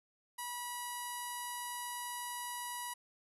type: tone with low-pass filter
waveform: sawtooth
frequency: 971 Hz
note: B5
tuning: 30 cents flat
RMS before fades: -42 dBFS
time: 0.38-2.94 s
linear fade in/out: 10 ms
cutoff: 11000 Hz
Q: 6.2
effects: none